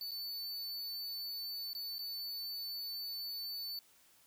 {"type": "tone with dropouts", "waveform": "square", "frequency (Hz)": 4498, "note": "C#8", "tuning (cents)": 24, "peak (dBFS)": -40, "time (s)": [0.01, 3.79], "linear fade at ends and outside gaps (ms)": 1, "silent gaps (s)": [[0.11, 0.116], [1.732, 1.75], [1.983, 1.991]], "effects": ["white hiss -66 dBFS RMS until 4.26 s"]}